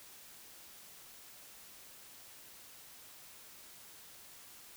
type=silence; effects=white hiss -55 dBFS RMS until 4.76 s